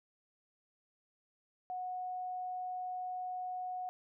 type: tone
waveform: sine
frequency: 733 Hz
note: F#5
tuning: 16 cents flat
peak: -37 dBFS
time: 1.7-3.89 s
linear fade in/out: 0 ms
effects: none